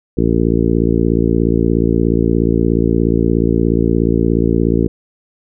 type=harmonic tone; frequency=56.9 Hz; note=A#1; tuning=41 cents flat; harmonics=1 / 2 / 3 / 4 / 5 / 6 / 7 / 8; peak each=-19 / -20 / -18 / -19 / -18 / -19 / -20 / -23 dBFS; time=0.17-4.88 s; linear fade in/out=10 ms; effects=none